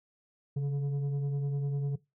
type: tone with frequency modulation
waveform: sine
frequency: 140 Hz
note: C#3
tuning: 18 cents sharp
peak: -26 dBFS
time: 0.56-1.96 s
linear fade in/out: 10 ms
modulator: 290 Hz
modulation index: 0.29
effects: noise-tail reverb RT60 0.2 s tail -20 dB re dry + tanh soft clip ceiling -27 dBFS